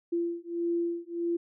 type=beating tone pair; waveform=sine; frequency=340.7 / 342.3 Hz; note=F4 / F4; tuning=-43 / -35 cents; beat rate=1.6 Hz; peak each=-31 dBFS; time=0.12-1.37 s; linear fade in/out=10 ms; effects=none